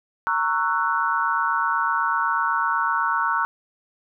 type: chord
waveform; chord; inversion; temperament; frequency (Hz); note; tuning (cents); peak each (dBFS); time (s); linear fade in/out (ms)
sine; F# dominant seventh; first; just; 925 / 1110 / 1332 / 1480; A#5 / C#6 / E6 / F#6; -14 / +2 / +18 / 0; -25; 0.27-3.45; 0
effects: none